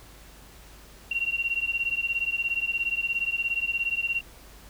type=beating tone pair; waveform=sine; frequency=2744 / 2761 Hz; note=F7 / F7; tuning=-31 / -20 cents; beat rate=17 Hz; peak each=-28 dBFS; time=1.11-4.21 s; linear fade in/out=5 ms; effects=added 50 Hz sine -50 dBFS peak until 4.69 s + pink hiss -51 dBFS RMS until 4.69 s